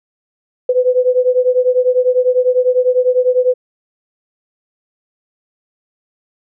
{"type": "beating tone pair", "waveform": "sine", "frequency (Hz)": [499.9, 509.9], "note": ["B4", "C5"], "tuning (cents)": [21, -45], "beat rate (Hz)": 10, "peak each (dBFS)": [-12, -14], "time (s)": [0.69, 3.54], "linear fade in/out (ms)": 5, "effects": []}